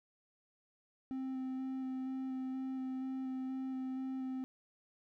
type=tone with vibrato; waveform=triangle; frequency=261.6 Hz; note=C4; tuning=in tune; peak=-35 dBFS; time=1.11-4.44 s; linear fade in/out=0 ms; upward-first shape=square; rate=2.1 Hz; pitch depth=9 cents each way; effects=none